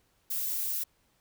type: noise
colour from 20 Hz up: violet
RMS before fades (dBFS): -32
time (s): 0.3-0.84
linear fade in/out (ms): 10
effects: pink hiss -70 dBFS RMS until 1.2 s